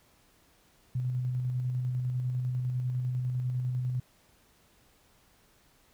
sine tone with tremolo, 125.8 Hz, B2, 32 cents sharp, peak -27 dBFS, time 0.95-4 s, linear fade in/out 5 ms, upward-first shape square, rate 10 Hz, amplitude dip 25%, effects pink hiss -64 dBFS RMS until 5.93 s

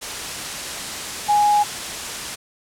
sine tone in noise, 830.6 Hz, G#5, in tune, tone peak -13 dBFS, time 1.28-1.64 s, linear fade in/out 20 ms, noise white, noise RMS -28 dBFS, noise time 0.01-2.36 s, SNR +12 dB, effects low-pass 9000 Hz 12 dB/octave

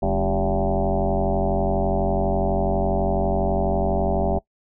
sine tone with frequency modulation, 299.3 Hz, D4, 33 cents sharp, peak -18 dBFS, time 0.02-4.39 s, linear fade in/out 10 ms, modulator 92.1 Hz, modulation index 5.1, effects noise-tail reverb RT60 0.1 s tail -21 dB re dry

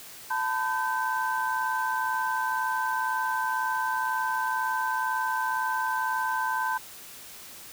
sine tone cluster, 884 / 1006 / 1544 Hz, A5 / B5 / G6, +8 / +32 / -27 cents, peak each -30 / -29 / -30 dBFS, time 0.3-6.78 s, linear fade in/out 10 ms, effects white hiss -45 dBFS RMS until 7.72 s

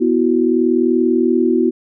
sine chord, B suspended fourth, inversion none, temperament equal, 246.9 / 329.6 / 370 Hz, B3 / E4 / F#4, 0 / 0 / 0 cents, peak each -16 dBFS, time 0-1.71 s, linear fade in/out 20 ms, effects none

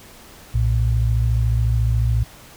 sine tone pair together, 60.87 / 114.9 Hz, B1 / A#2, -24 / -25 cents, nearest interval major seventh, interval 1099 cents, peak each -18 dBFS, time 0.54-2.24 s, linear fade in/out 10 ms, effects pink hiss -44 dBFS RMS until 2.56 s

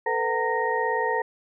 sine tone cluster, 443 / 500 / 750 / 916 / 1867 Hz, A4 / B4 / F#5 / A#5 / A#6, +12 / +21 / +23 / -31 / +2 cents, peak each -28 / -29 / -35 / -26 / -29 dBFS, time 0.06-1.22 s, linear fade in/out 5 ms, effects none

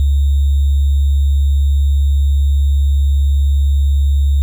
sine tone with sample-and-hold, 70.1 Hz, C#2, 20 cents sharp, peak -9 dBFS, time 0-4.42 s, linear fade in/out 0 ms, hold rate 3675 Hz, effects none

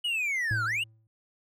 triangle linear two-way sweep, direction down then up, 2960 to 1318.5 to 2960 Hz, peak -25 dBFS, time 0.04-0.84 s, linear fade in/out 10 ms, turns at 0.65 s
triangle tone with exponential decay, 110.7 Hz, A2, 11 cents sharp, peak -24 dBFS, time 0.51-1.07 s, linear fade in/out 0 ms, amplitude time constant 120 ms
effects none

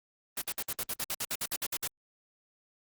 white noise bursts, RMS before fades -33 dBFS, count 15, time 0.37-1.875 s, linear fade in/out 5 ms, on 49 ms, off 55 ms, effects Opus 24 kbps

